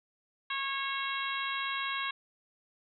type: harmonic tone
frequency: 547 Hz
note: C#5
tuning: 23 cents flat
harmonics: 2 / 3 / 4 / 5 / 6 / 7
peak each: -36 / -38 / -39 / -40 / -41 / -41 dBFS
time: 0.5-2.11 s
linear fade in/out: 5 ms
effects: none